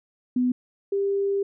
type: tone pair in turn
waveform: sine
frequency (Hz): 249.7 / 397.1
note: B3 / G4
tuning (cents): +19 / +22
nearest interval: minor sixth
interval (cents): 803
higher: second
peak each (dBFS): -19 / -21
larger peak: first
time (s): 0.36-0.52 / 0.92-1.43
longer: second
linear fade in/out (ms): 5
effects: none